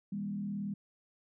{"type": "tone with frequency modulation", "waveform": "sine", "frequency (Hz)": 201.1, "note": "G3", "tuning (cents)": 44, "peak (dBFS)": -34, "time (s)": [0.12, 0.74], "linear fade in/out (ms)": 5, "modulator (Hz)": 38.4, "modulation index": 0.66, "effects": []}